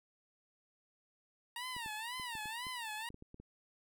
15% pulse tone with vibrato, 932.3 Hz, A#5, in tune, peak -34 dBFS, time 1.56-3.09 s, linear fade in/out 2 ms, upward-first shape sine, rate 2 Hz, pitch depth 160 cents each way
clicks, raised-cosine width 3 ms, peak -39 dBFS, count 11, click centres 1.765 / 1.861 / 2.198 / 2.353 / 2.457 / 2.668 / 3.104 / 3.144 / 3.224 / 3.344 / 3.4 s
effects none

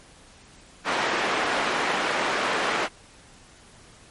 white band-pass noise, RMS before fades -25 dBFS, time 0.84-2.89 s, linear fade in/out 50 ms, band 280 to 1800 Hz, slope 12 dB/octave, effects pink hiss -51 dBFS RMS until 4.1 s + MP3 48 kbps

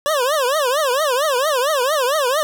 25% pulse tone with vibrato, 554.4 Hz, C#5, in tune, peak -12 dBFS, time 0.06-2.43 s, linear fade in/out 0 ms, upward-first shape triangle, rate 4.4 Hz, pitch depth 270 cents each way, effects none

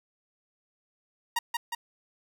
sawtooth tone with echo, 940 Hz, A#5, 14 cents sharp, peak -21 dBFS, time 1.36-1.39 s, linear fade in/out 5 ms, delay 180 ms, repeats 2, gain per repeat -3 dB, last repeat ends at 1.75 s, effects none

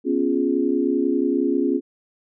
sine chord, C# dominant seventh, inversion third, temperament equal, 246.9 / 277.2 / 349.2 / 415.3 Hz, B3 / C#4 / E#4 / G#4, 0 / 0 / 0 / 0 cents, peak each -25 / -21 / -23 / -26 dBFS, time 0.04-1.81 s, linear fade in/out 50 ms, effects none

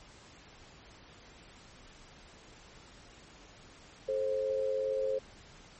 sine tone pair together, 433.5 / 531 Hz, A4 / C5, -26 / +25 cents, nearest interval major third, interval 351 cents, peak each -35 / -30 dBFS, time 4.08-5.19 s, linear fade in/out 10 ms, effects pink hiss -55 dBFS RMS until 5.79 s + MP3 32 kbps

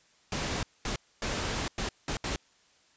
pink noise bursts at uneven times, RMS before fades -32 dBFS, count 6, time 0.32-0.63 / 0.85-0.96 / 1.22-1.68 / 1.78-1.89 / 2.08-2.17 / 2.24-2.36 s, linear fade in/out 2 ms, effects white hiss -64 dBFS RMS until 2.96 s + resampled to 16000 Hz

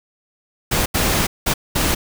pink noise bursts at uneven times, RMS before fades -18 dBFS, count 4, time 0.71-0.86 / 0.94-1.27 / 1.46-1.54 / 1.75-1.95 s, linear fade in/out 10 ms, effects none

